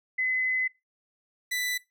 sine / sawtooth tone pair in turn, 2028 / 1986.3 Hz, B6 / B6, +45 / +9 cents, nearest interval unison, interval 36 cents, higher first, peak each -24 / -24 dBFS, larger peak neither, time 0.18-0.68 / 1.51-1.78 s, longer first, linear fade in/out 10 ms, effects noise-tail reverb RT60 0.2 s tail -19 dB re dry

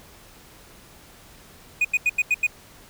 triangle tone bursts, 2476 Hz, D#7, 9 cents flat, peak -15 dBFS, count 6, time 1.81-2.468 s, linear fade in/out 5 ms, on 38 ms, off 86 ms, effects pink hiss -49 dBFS RMS until 2.89 s

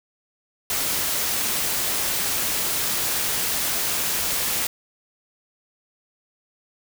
white noise, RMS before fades -24 dBFS, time 0.7-4.67 s, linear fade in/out 2 ms, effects none

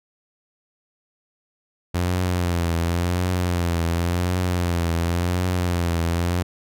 sawtooth tone with vibrato, 87.31 Hz, F2, in tune, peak -16 dBFS, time 1.94-6.43 s, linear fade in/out 10 ms, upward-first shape triangle, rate 0.92 Hz, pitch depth 80 cents each way, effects none

